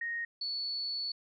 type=tone pair in turn; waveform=sine; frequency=1864.7 / 4435 Hz; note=A#6 / C#8; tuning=0 / 0 cents; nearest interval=octave + minor third; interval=1500 cents; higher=second; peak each=-33 / -33 dBFS; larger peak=neither; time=0.01-0.25 / 0.41-1.12 s; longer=second; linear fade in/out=5 ms; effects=none